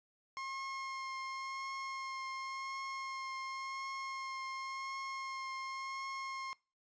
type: tone with vibrato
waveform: 30% pulse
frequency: 1071 Hz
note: C6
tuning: 40 cents sharp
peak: -37 dBFS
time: 0.37-6.53 s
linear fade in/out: 0 ms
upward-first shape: triangle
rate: 0.92 Hz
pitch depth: 14 cents each way
effects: noise-tail reverb RT60 0.3 s tail -23 dB re dry + resampled to 16000 Hz